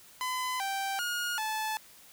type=tone with pitch steps; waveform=sawtooth; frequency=1013 / 782 / 1433 / 869 Hz; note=B5 / G5 / F6 / A5; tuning=+44 / -4 / +44 / -22 cents; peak=-27 dBFS; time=0.21-1.77 s; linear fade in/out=0 ms; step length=390 ms; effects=white hiss -55 dBFS RMS until 2.12 s